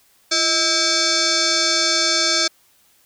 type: tone with frequency modulation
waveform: sine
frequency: 339.7 Hz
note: F4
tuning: 48 cents flat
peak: -15 dBFS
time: 0.31-2.48 s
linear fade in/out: 10 ms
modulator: 972 Hz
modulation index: 6.2
effects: white hiss -57 dBFS RMS until 3.05 s